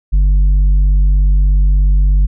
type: tone with tanh clipping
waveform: triangle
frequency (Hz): 48.36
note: G1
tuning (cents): -23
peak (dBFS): -8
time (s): 0.12-2.27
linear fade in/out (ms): 20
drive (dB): 9
effects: none